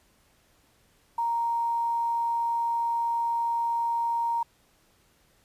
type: tone with quantisation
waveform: sine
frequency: 932.3 Hz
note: A#5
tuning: in tune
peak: -24 dBFS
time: 1.18-4.43 s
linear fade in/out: 5 ms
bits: 9
effects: pink hiss -64 dBFS RMS until 5.44 s + resampled to 32000 Hz